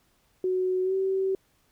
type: tone with pitch glide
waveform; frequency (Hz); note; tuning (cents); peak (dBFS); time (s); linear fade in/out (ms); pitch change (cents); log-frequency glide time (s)
sine; 370 to 383; F#4 to G4; 0 to -40; -23; 0.44-1.35; 2; +60; 0.83-0.94
effects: pink hiss -67 dBFS RMS until 1.71 s